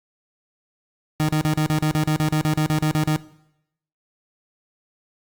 30% pulse tone bursts, 154 Hz, D#3, 17 cents flat, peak -15 dBFS, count 16, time 1.2-3.161 s, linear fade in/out 0 ms, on 86 ms, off 39 ms, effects noise-tail reverb RT60 0.8 s tail -19 dB re dry + Opus 48 kbps

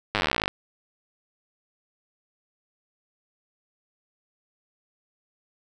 slowing click train, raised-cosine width 0.3 ms, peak -7 dBFS, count 24, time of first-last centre 0.15-0.48 s, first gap 9 ms, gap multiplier 1.04, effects none

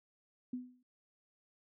sine tone with exponential decay, 250 Hz, B3, 21 cents sharp, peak -34 dBFS, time 0.53-0.83 s, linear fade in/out 5 ms, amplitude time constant 65 ms, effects none

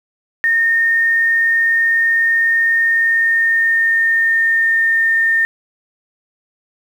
sine tone with pitch glide, 1832 to 1817.2 Hz, A#6 to A#6, -31 to -45 cents, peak -11 dBFS, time 0.44-5.45 s, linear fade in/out 0 ms, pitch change -14 cents, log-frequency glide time 2.8-5.15 s, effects 7-bit

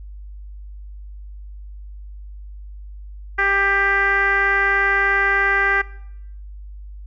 10% pulse tone with low-pass filter, 395.2 Hz, G4, 14 cents sharp, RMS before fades -18 dBFS, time 3.38-5.82 s, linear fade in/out 10 ms, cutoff 1800 Hz, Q 5.6, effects noise-tail reverb RT60 0.8 s tail -21 dB re dry + added 50 Hz sine -33 dBFS peak until 7.06 s

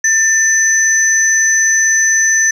sine tone pair together, 1788 / 6051 Hz, A6 / F#8, +27 / +38 cents, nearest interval octave + major sixth, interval 2111 cents, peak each -11 dBFS, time 0.04-2.51 s, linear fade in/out 5 ms, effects tanh soft clip ceiling -1 dBFS + 7-bit

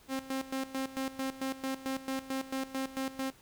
sawtooth tone with tremolo, 266 Hz, C4, 29 cents sharp, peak -28 dBFS, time 0.08-3.33 s, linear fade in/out 50 ms, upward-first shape square, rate 4.5 Hz, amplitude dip 80%, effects pink hiss -60 dBFS RMS until 3.41 s

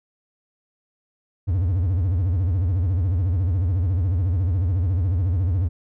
triangle tone with vibrato, 89.8 Hz, F2, 49 cents sharp, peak -16 dBFS, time 1.47-5.69 s, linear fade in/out 20 ms, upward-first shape sine, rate 14 Hz, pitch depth 200 cents each way, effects none

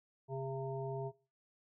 harmonic tone with a mistuned harmonic, 134.8 Hz, C#3, 48 cents flat, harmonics 1 / 3 / 5 / 7, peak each -40 / -42 / -46 / -48 dBFS, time 0.28-1.12 s, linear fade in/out 50 ms, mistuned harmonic 7, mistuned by -53 cents, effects noise-tail reverb RT60 0.3 s tail -18 dB re dry

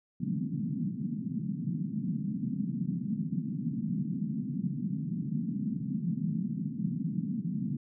white band-pass noise, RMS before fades -33 dBFS, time 0.2-7.77 s, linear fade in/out 5 ms, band 140 to 240 Hz, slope 48 dB/octave, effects none

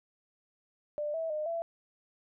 sine tone with pitch steps, 594 / 651 / 610 / 670 Hz, D5 / E5 / D#5 / E5, +20 / -22 / -34 / +28 cents, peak -31 dBFS, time 0.98-1.62 s, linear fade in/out 0 ms, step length 160 ms, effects none

